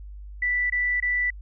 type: tone bursts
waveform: sine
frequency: 1973 Hz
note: B6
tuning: 2 cents flat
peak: -21 dBFS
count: 3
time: 0.42-1.304 s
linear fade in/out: 5 ms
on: 280 ms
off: 22 ms
effects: added 50 Hz sine -37 dBFS peak until 1.41 s